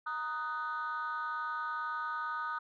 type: chord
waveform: sine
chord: D# minor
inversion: second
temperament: just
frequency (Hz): 933.4 / 1244.5 / 1493.4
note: A#5 / D#6 / F#6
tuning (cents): +2 / 0 / +16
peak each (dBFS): -40 / -35 / -38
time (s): 0.06-2.59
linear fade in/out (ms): 10
effects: tanh soft clip ceiling -29 dBFS